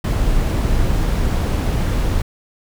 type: noise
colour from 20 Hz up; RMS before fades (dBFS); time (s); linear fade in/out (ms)
brown; -17; 0.04-2.22; 5
effects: none